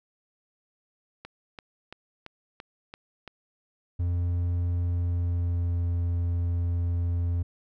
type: click train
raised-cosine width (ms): 0.3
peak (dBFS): -24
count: 7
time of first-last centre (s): 1.25-3.277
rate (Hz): 2.96
type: tone with pitch glide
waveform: triangle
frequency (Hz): 87.31 to 86.41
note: F2 to F2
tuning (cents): 0 to -18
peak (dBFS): -22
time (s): 3.99-7.43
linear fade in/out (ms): 10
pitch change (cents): -18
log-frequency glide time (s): 4.82-5.84
effects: none